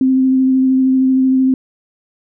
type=tone with vibrato; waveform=sine; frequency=261.6 Hz; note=C4; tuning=in tune; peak=-9 dBFS; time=0.01-1.54 s; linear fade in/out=2 ms; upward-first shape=sine; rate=13 Hz; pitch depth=13 cents each way; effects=none